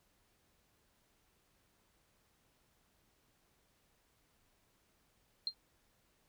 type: tone with exponential decay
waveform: sine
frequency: 4186 Hz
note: C8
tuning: in tune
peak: -29 dBFS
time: 5.47-5.54 s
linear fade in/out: 1 ms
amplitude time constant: 15 ms
effects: pink hiss -74 dBFS RMS until 6.28 s